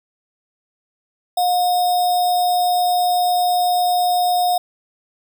sine tone with sample-and-hold, 716 Hz, F5, 43 cents sharp, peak -14 dBFS, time 1.37-4.58 s, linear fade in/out 5 ms, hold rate 4410 Hz, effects none

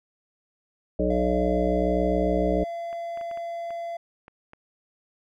harmonic tone, 61.3 Hz, B1, 12 cents flat, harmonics 1 / 3 / 5 / 7 / 9 / 10, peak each -28 / -28 / -28 / -28 / -28 / -28 dBFS, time 0.99-2.64 s, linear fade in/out 5 ms
triangle tone, 680 Hz, F5, 46 cents flat, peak -28 dBFS, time 1.1-3.97 s, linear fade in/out 5 ms
clicks, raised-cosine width 0.5 ms, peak -30 dBFS, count 8, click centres 2.929 / 3.174 / 3.212 / 3.313 / 3.374 / 3.706 / 4.281 / 4.534 s
effects none

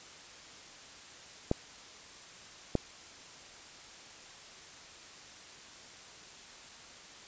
clicks, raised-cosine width 2 ms, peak -13 dBFS, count 2, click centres 1.514 / 2.753 s, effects white hiss -51 dBFS RMS until 7.27 s + resampled to 16000 Hz

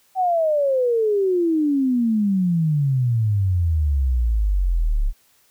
sine exponential sweep, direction down, 766 to 33.38 Hz, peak -16 dBFS, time 0.15-5.13 s, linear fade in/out 50 ms, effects white hiss -59 dBFS RMS until 5.5 s

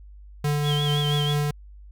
square tone with tremolo, 146.83 Hz, D3, in tune, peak -21 dBFS, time 0.44-1.51 s, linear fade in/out 5 ms, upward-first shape triangle, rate 4.6 Hz, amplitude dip 25%
sine tone with vibrato, 3235 Hz, G#7, 46 cents flat, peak -27 dBFS, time 0.63-1.36 s, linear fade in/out 50 ms, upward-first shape sine, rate 6.2 Hz, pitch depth 78 cents each way
effects added 50 Hz sine -42 dBFS peak until 1.91 s

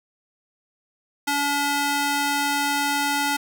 square tone with high-pass filter, 286 Hz, D4, 46 cents flat, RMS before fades -23 dBFS, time 1.27-3.37 s, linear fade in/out 10 ms, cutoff 700 Hz, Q 0.73, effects none

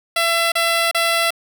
10% pulse tone bursts, 672 Hz, E5, 33 cents sharp, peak -7 dBFS, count 3, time 0.16-1.306 s, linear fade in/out 5 ms, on 360 ms, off 33 ms, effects none

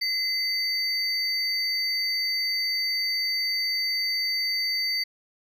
triangle tone pair together, 2050 / 4602 Hz, C7 / D8, -36 / -36 cents, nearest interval octave + major second, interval 1400 cents, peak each -28 / -24 dBFS, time 0.01-5.04 s, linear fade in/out 10 ms, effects none

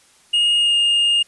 triangle tone with pitch glide, 2857 to 2832 Hz, F7 to F7, +39 to +23 cents, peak -12 dBFS, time 0.33-1.23 s, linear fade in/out 10 ms, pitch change -16 cents, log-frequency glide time 0.57-0.76 s, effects white hiss -53 dBFS RMS until 1.27 s + resampled to 24000 Hz

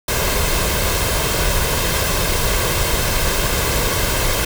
pink noise with comb filter, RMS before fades -18 dBFS, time 0.08-4.45 s, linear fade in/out 5 ms, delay 1.9 ms, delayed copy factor +0.5, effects none

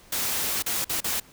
white noise with dropouts, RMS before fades -27 dBFS, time 0.12-1.2 s, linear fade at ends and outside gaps 5 ms, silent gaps 0.624-0.662 / 0.845-0.894 / 1.005-1.042 s, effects pink hiss -53 dBFS RMS until 1.32 s

